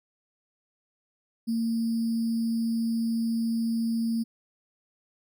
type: tone with sample-and-hold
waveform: sine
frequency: 228.5 Hz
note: A#3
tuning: 34 cents flat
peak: -24 dBFS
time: 1.47-4.24 s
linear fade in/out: 20 ms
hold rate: 4900 Hz
effects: none